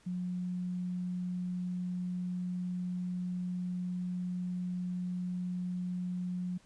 sine tone, 180 Hz, F#3, 47 cents flat, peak -33 dBFS, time 0.06-6.58 s, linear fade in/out 10 ms, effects pink hiss -64 dBFS RMS until 6.65 s + resampled to 22050 Hz

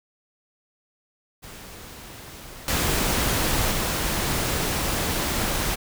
pink noise with level steps, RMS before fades -41 / -23 / -25 dBFS, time 1.42-5.76 s, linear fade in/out 20 ms, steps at 2.68 / 3.71 s, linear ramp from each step 2 ms, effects none

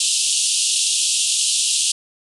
white band-pass noise, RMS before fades -19 dBFS, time 0-1.92 s, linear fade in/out 5 ms, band 2700 to 10000 Hz, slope 96 dB/octave, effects none

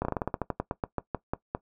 slowing click train, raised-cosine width 1 ms, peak -14 dBFS, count 17, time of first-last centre 0.02-1.549 s, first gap 30 ms, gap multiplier 1.14, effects noise-tail reverb RT60 0.1 s tail -18 dB re dry

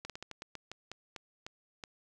slowing click train, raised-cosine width 0.2 ms, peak -25 dBFS, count 12, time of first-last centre 0.05-1.838 s, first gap 47 ms, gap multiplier 1.23, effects none

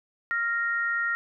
sine tone pair together, 1394.3 / 1864.7 Hz, F6 / A#6, -3 / 0 cents, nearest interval perfect fourth, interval 503 cents, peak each -27 dBFS, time 0.31-1.15 s, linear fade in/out 0 ms, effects none

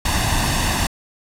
pink noise with comb filter, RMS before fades -19 dBFS, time 0.05-0.87 s, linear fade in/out 5 ms, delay 1.1 ms, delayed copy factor +0.65, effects low-pass 11000 Hz 12 dB/octave

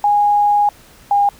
sine tone pair in turn, 824 / 810.3 Hz, G#5 / G#5, -14 / -43 cents, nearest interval unison, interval 29 cents, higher first, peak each -10 dBFS, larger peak neither, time 0.04-0.69 / 1.11-1.29 s, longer first, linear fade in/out 2 ms, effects pink hiss -45 dBFS RMS until 1.39 s

